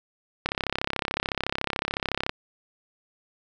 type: click train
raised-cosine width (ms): 0.3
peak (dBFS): -9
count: 63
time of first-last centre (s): 0.46-2.294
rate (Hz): 33.8
effects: none